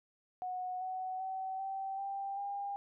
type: tone with pitch steps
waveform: sine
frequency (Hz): 734 / 747.3 / 760.8 / 774.5 / 788.5 / 802.7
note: F#5 / F#5 / F#5 / G5 / G5 / G5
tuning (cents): -14 / +17 / +48 / -21 / +10 / +41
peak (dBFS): -36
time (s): 0.42-2.76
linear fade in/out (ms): 0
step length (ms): 390
effects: none